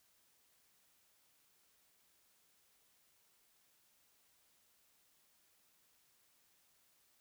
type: silence
effects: white hiss -73 dBFS RMS until 7.2 s